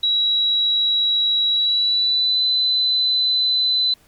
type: tone with pitch glide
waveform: sine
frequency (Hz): 3882 to 4017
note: B7 to B7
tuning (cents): -31 to +29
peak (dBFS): -15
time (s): 0.03-3.94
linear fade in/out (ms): 5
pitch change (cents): +60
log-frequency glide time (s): 1.5-2.43
effects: pink hiss -55 dBFS RMS until 4.07 s + MP3 96 kbps